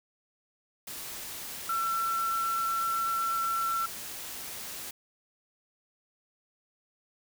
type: tone in noise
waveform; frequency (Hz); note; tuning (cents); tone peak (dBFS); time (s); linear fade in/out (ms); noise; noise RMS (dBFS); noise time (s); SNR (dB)
sine; 1346; E6; +36; -27; 1.69-3.86; 5; white; -40; 0.87-4.91; +10
effects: none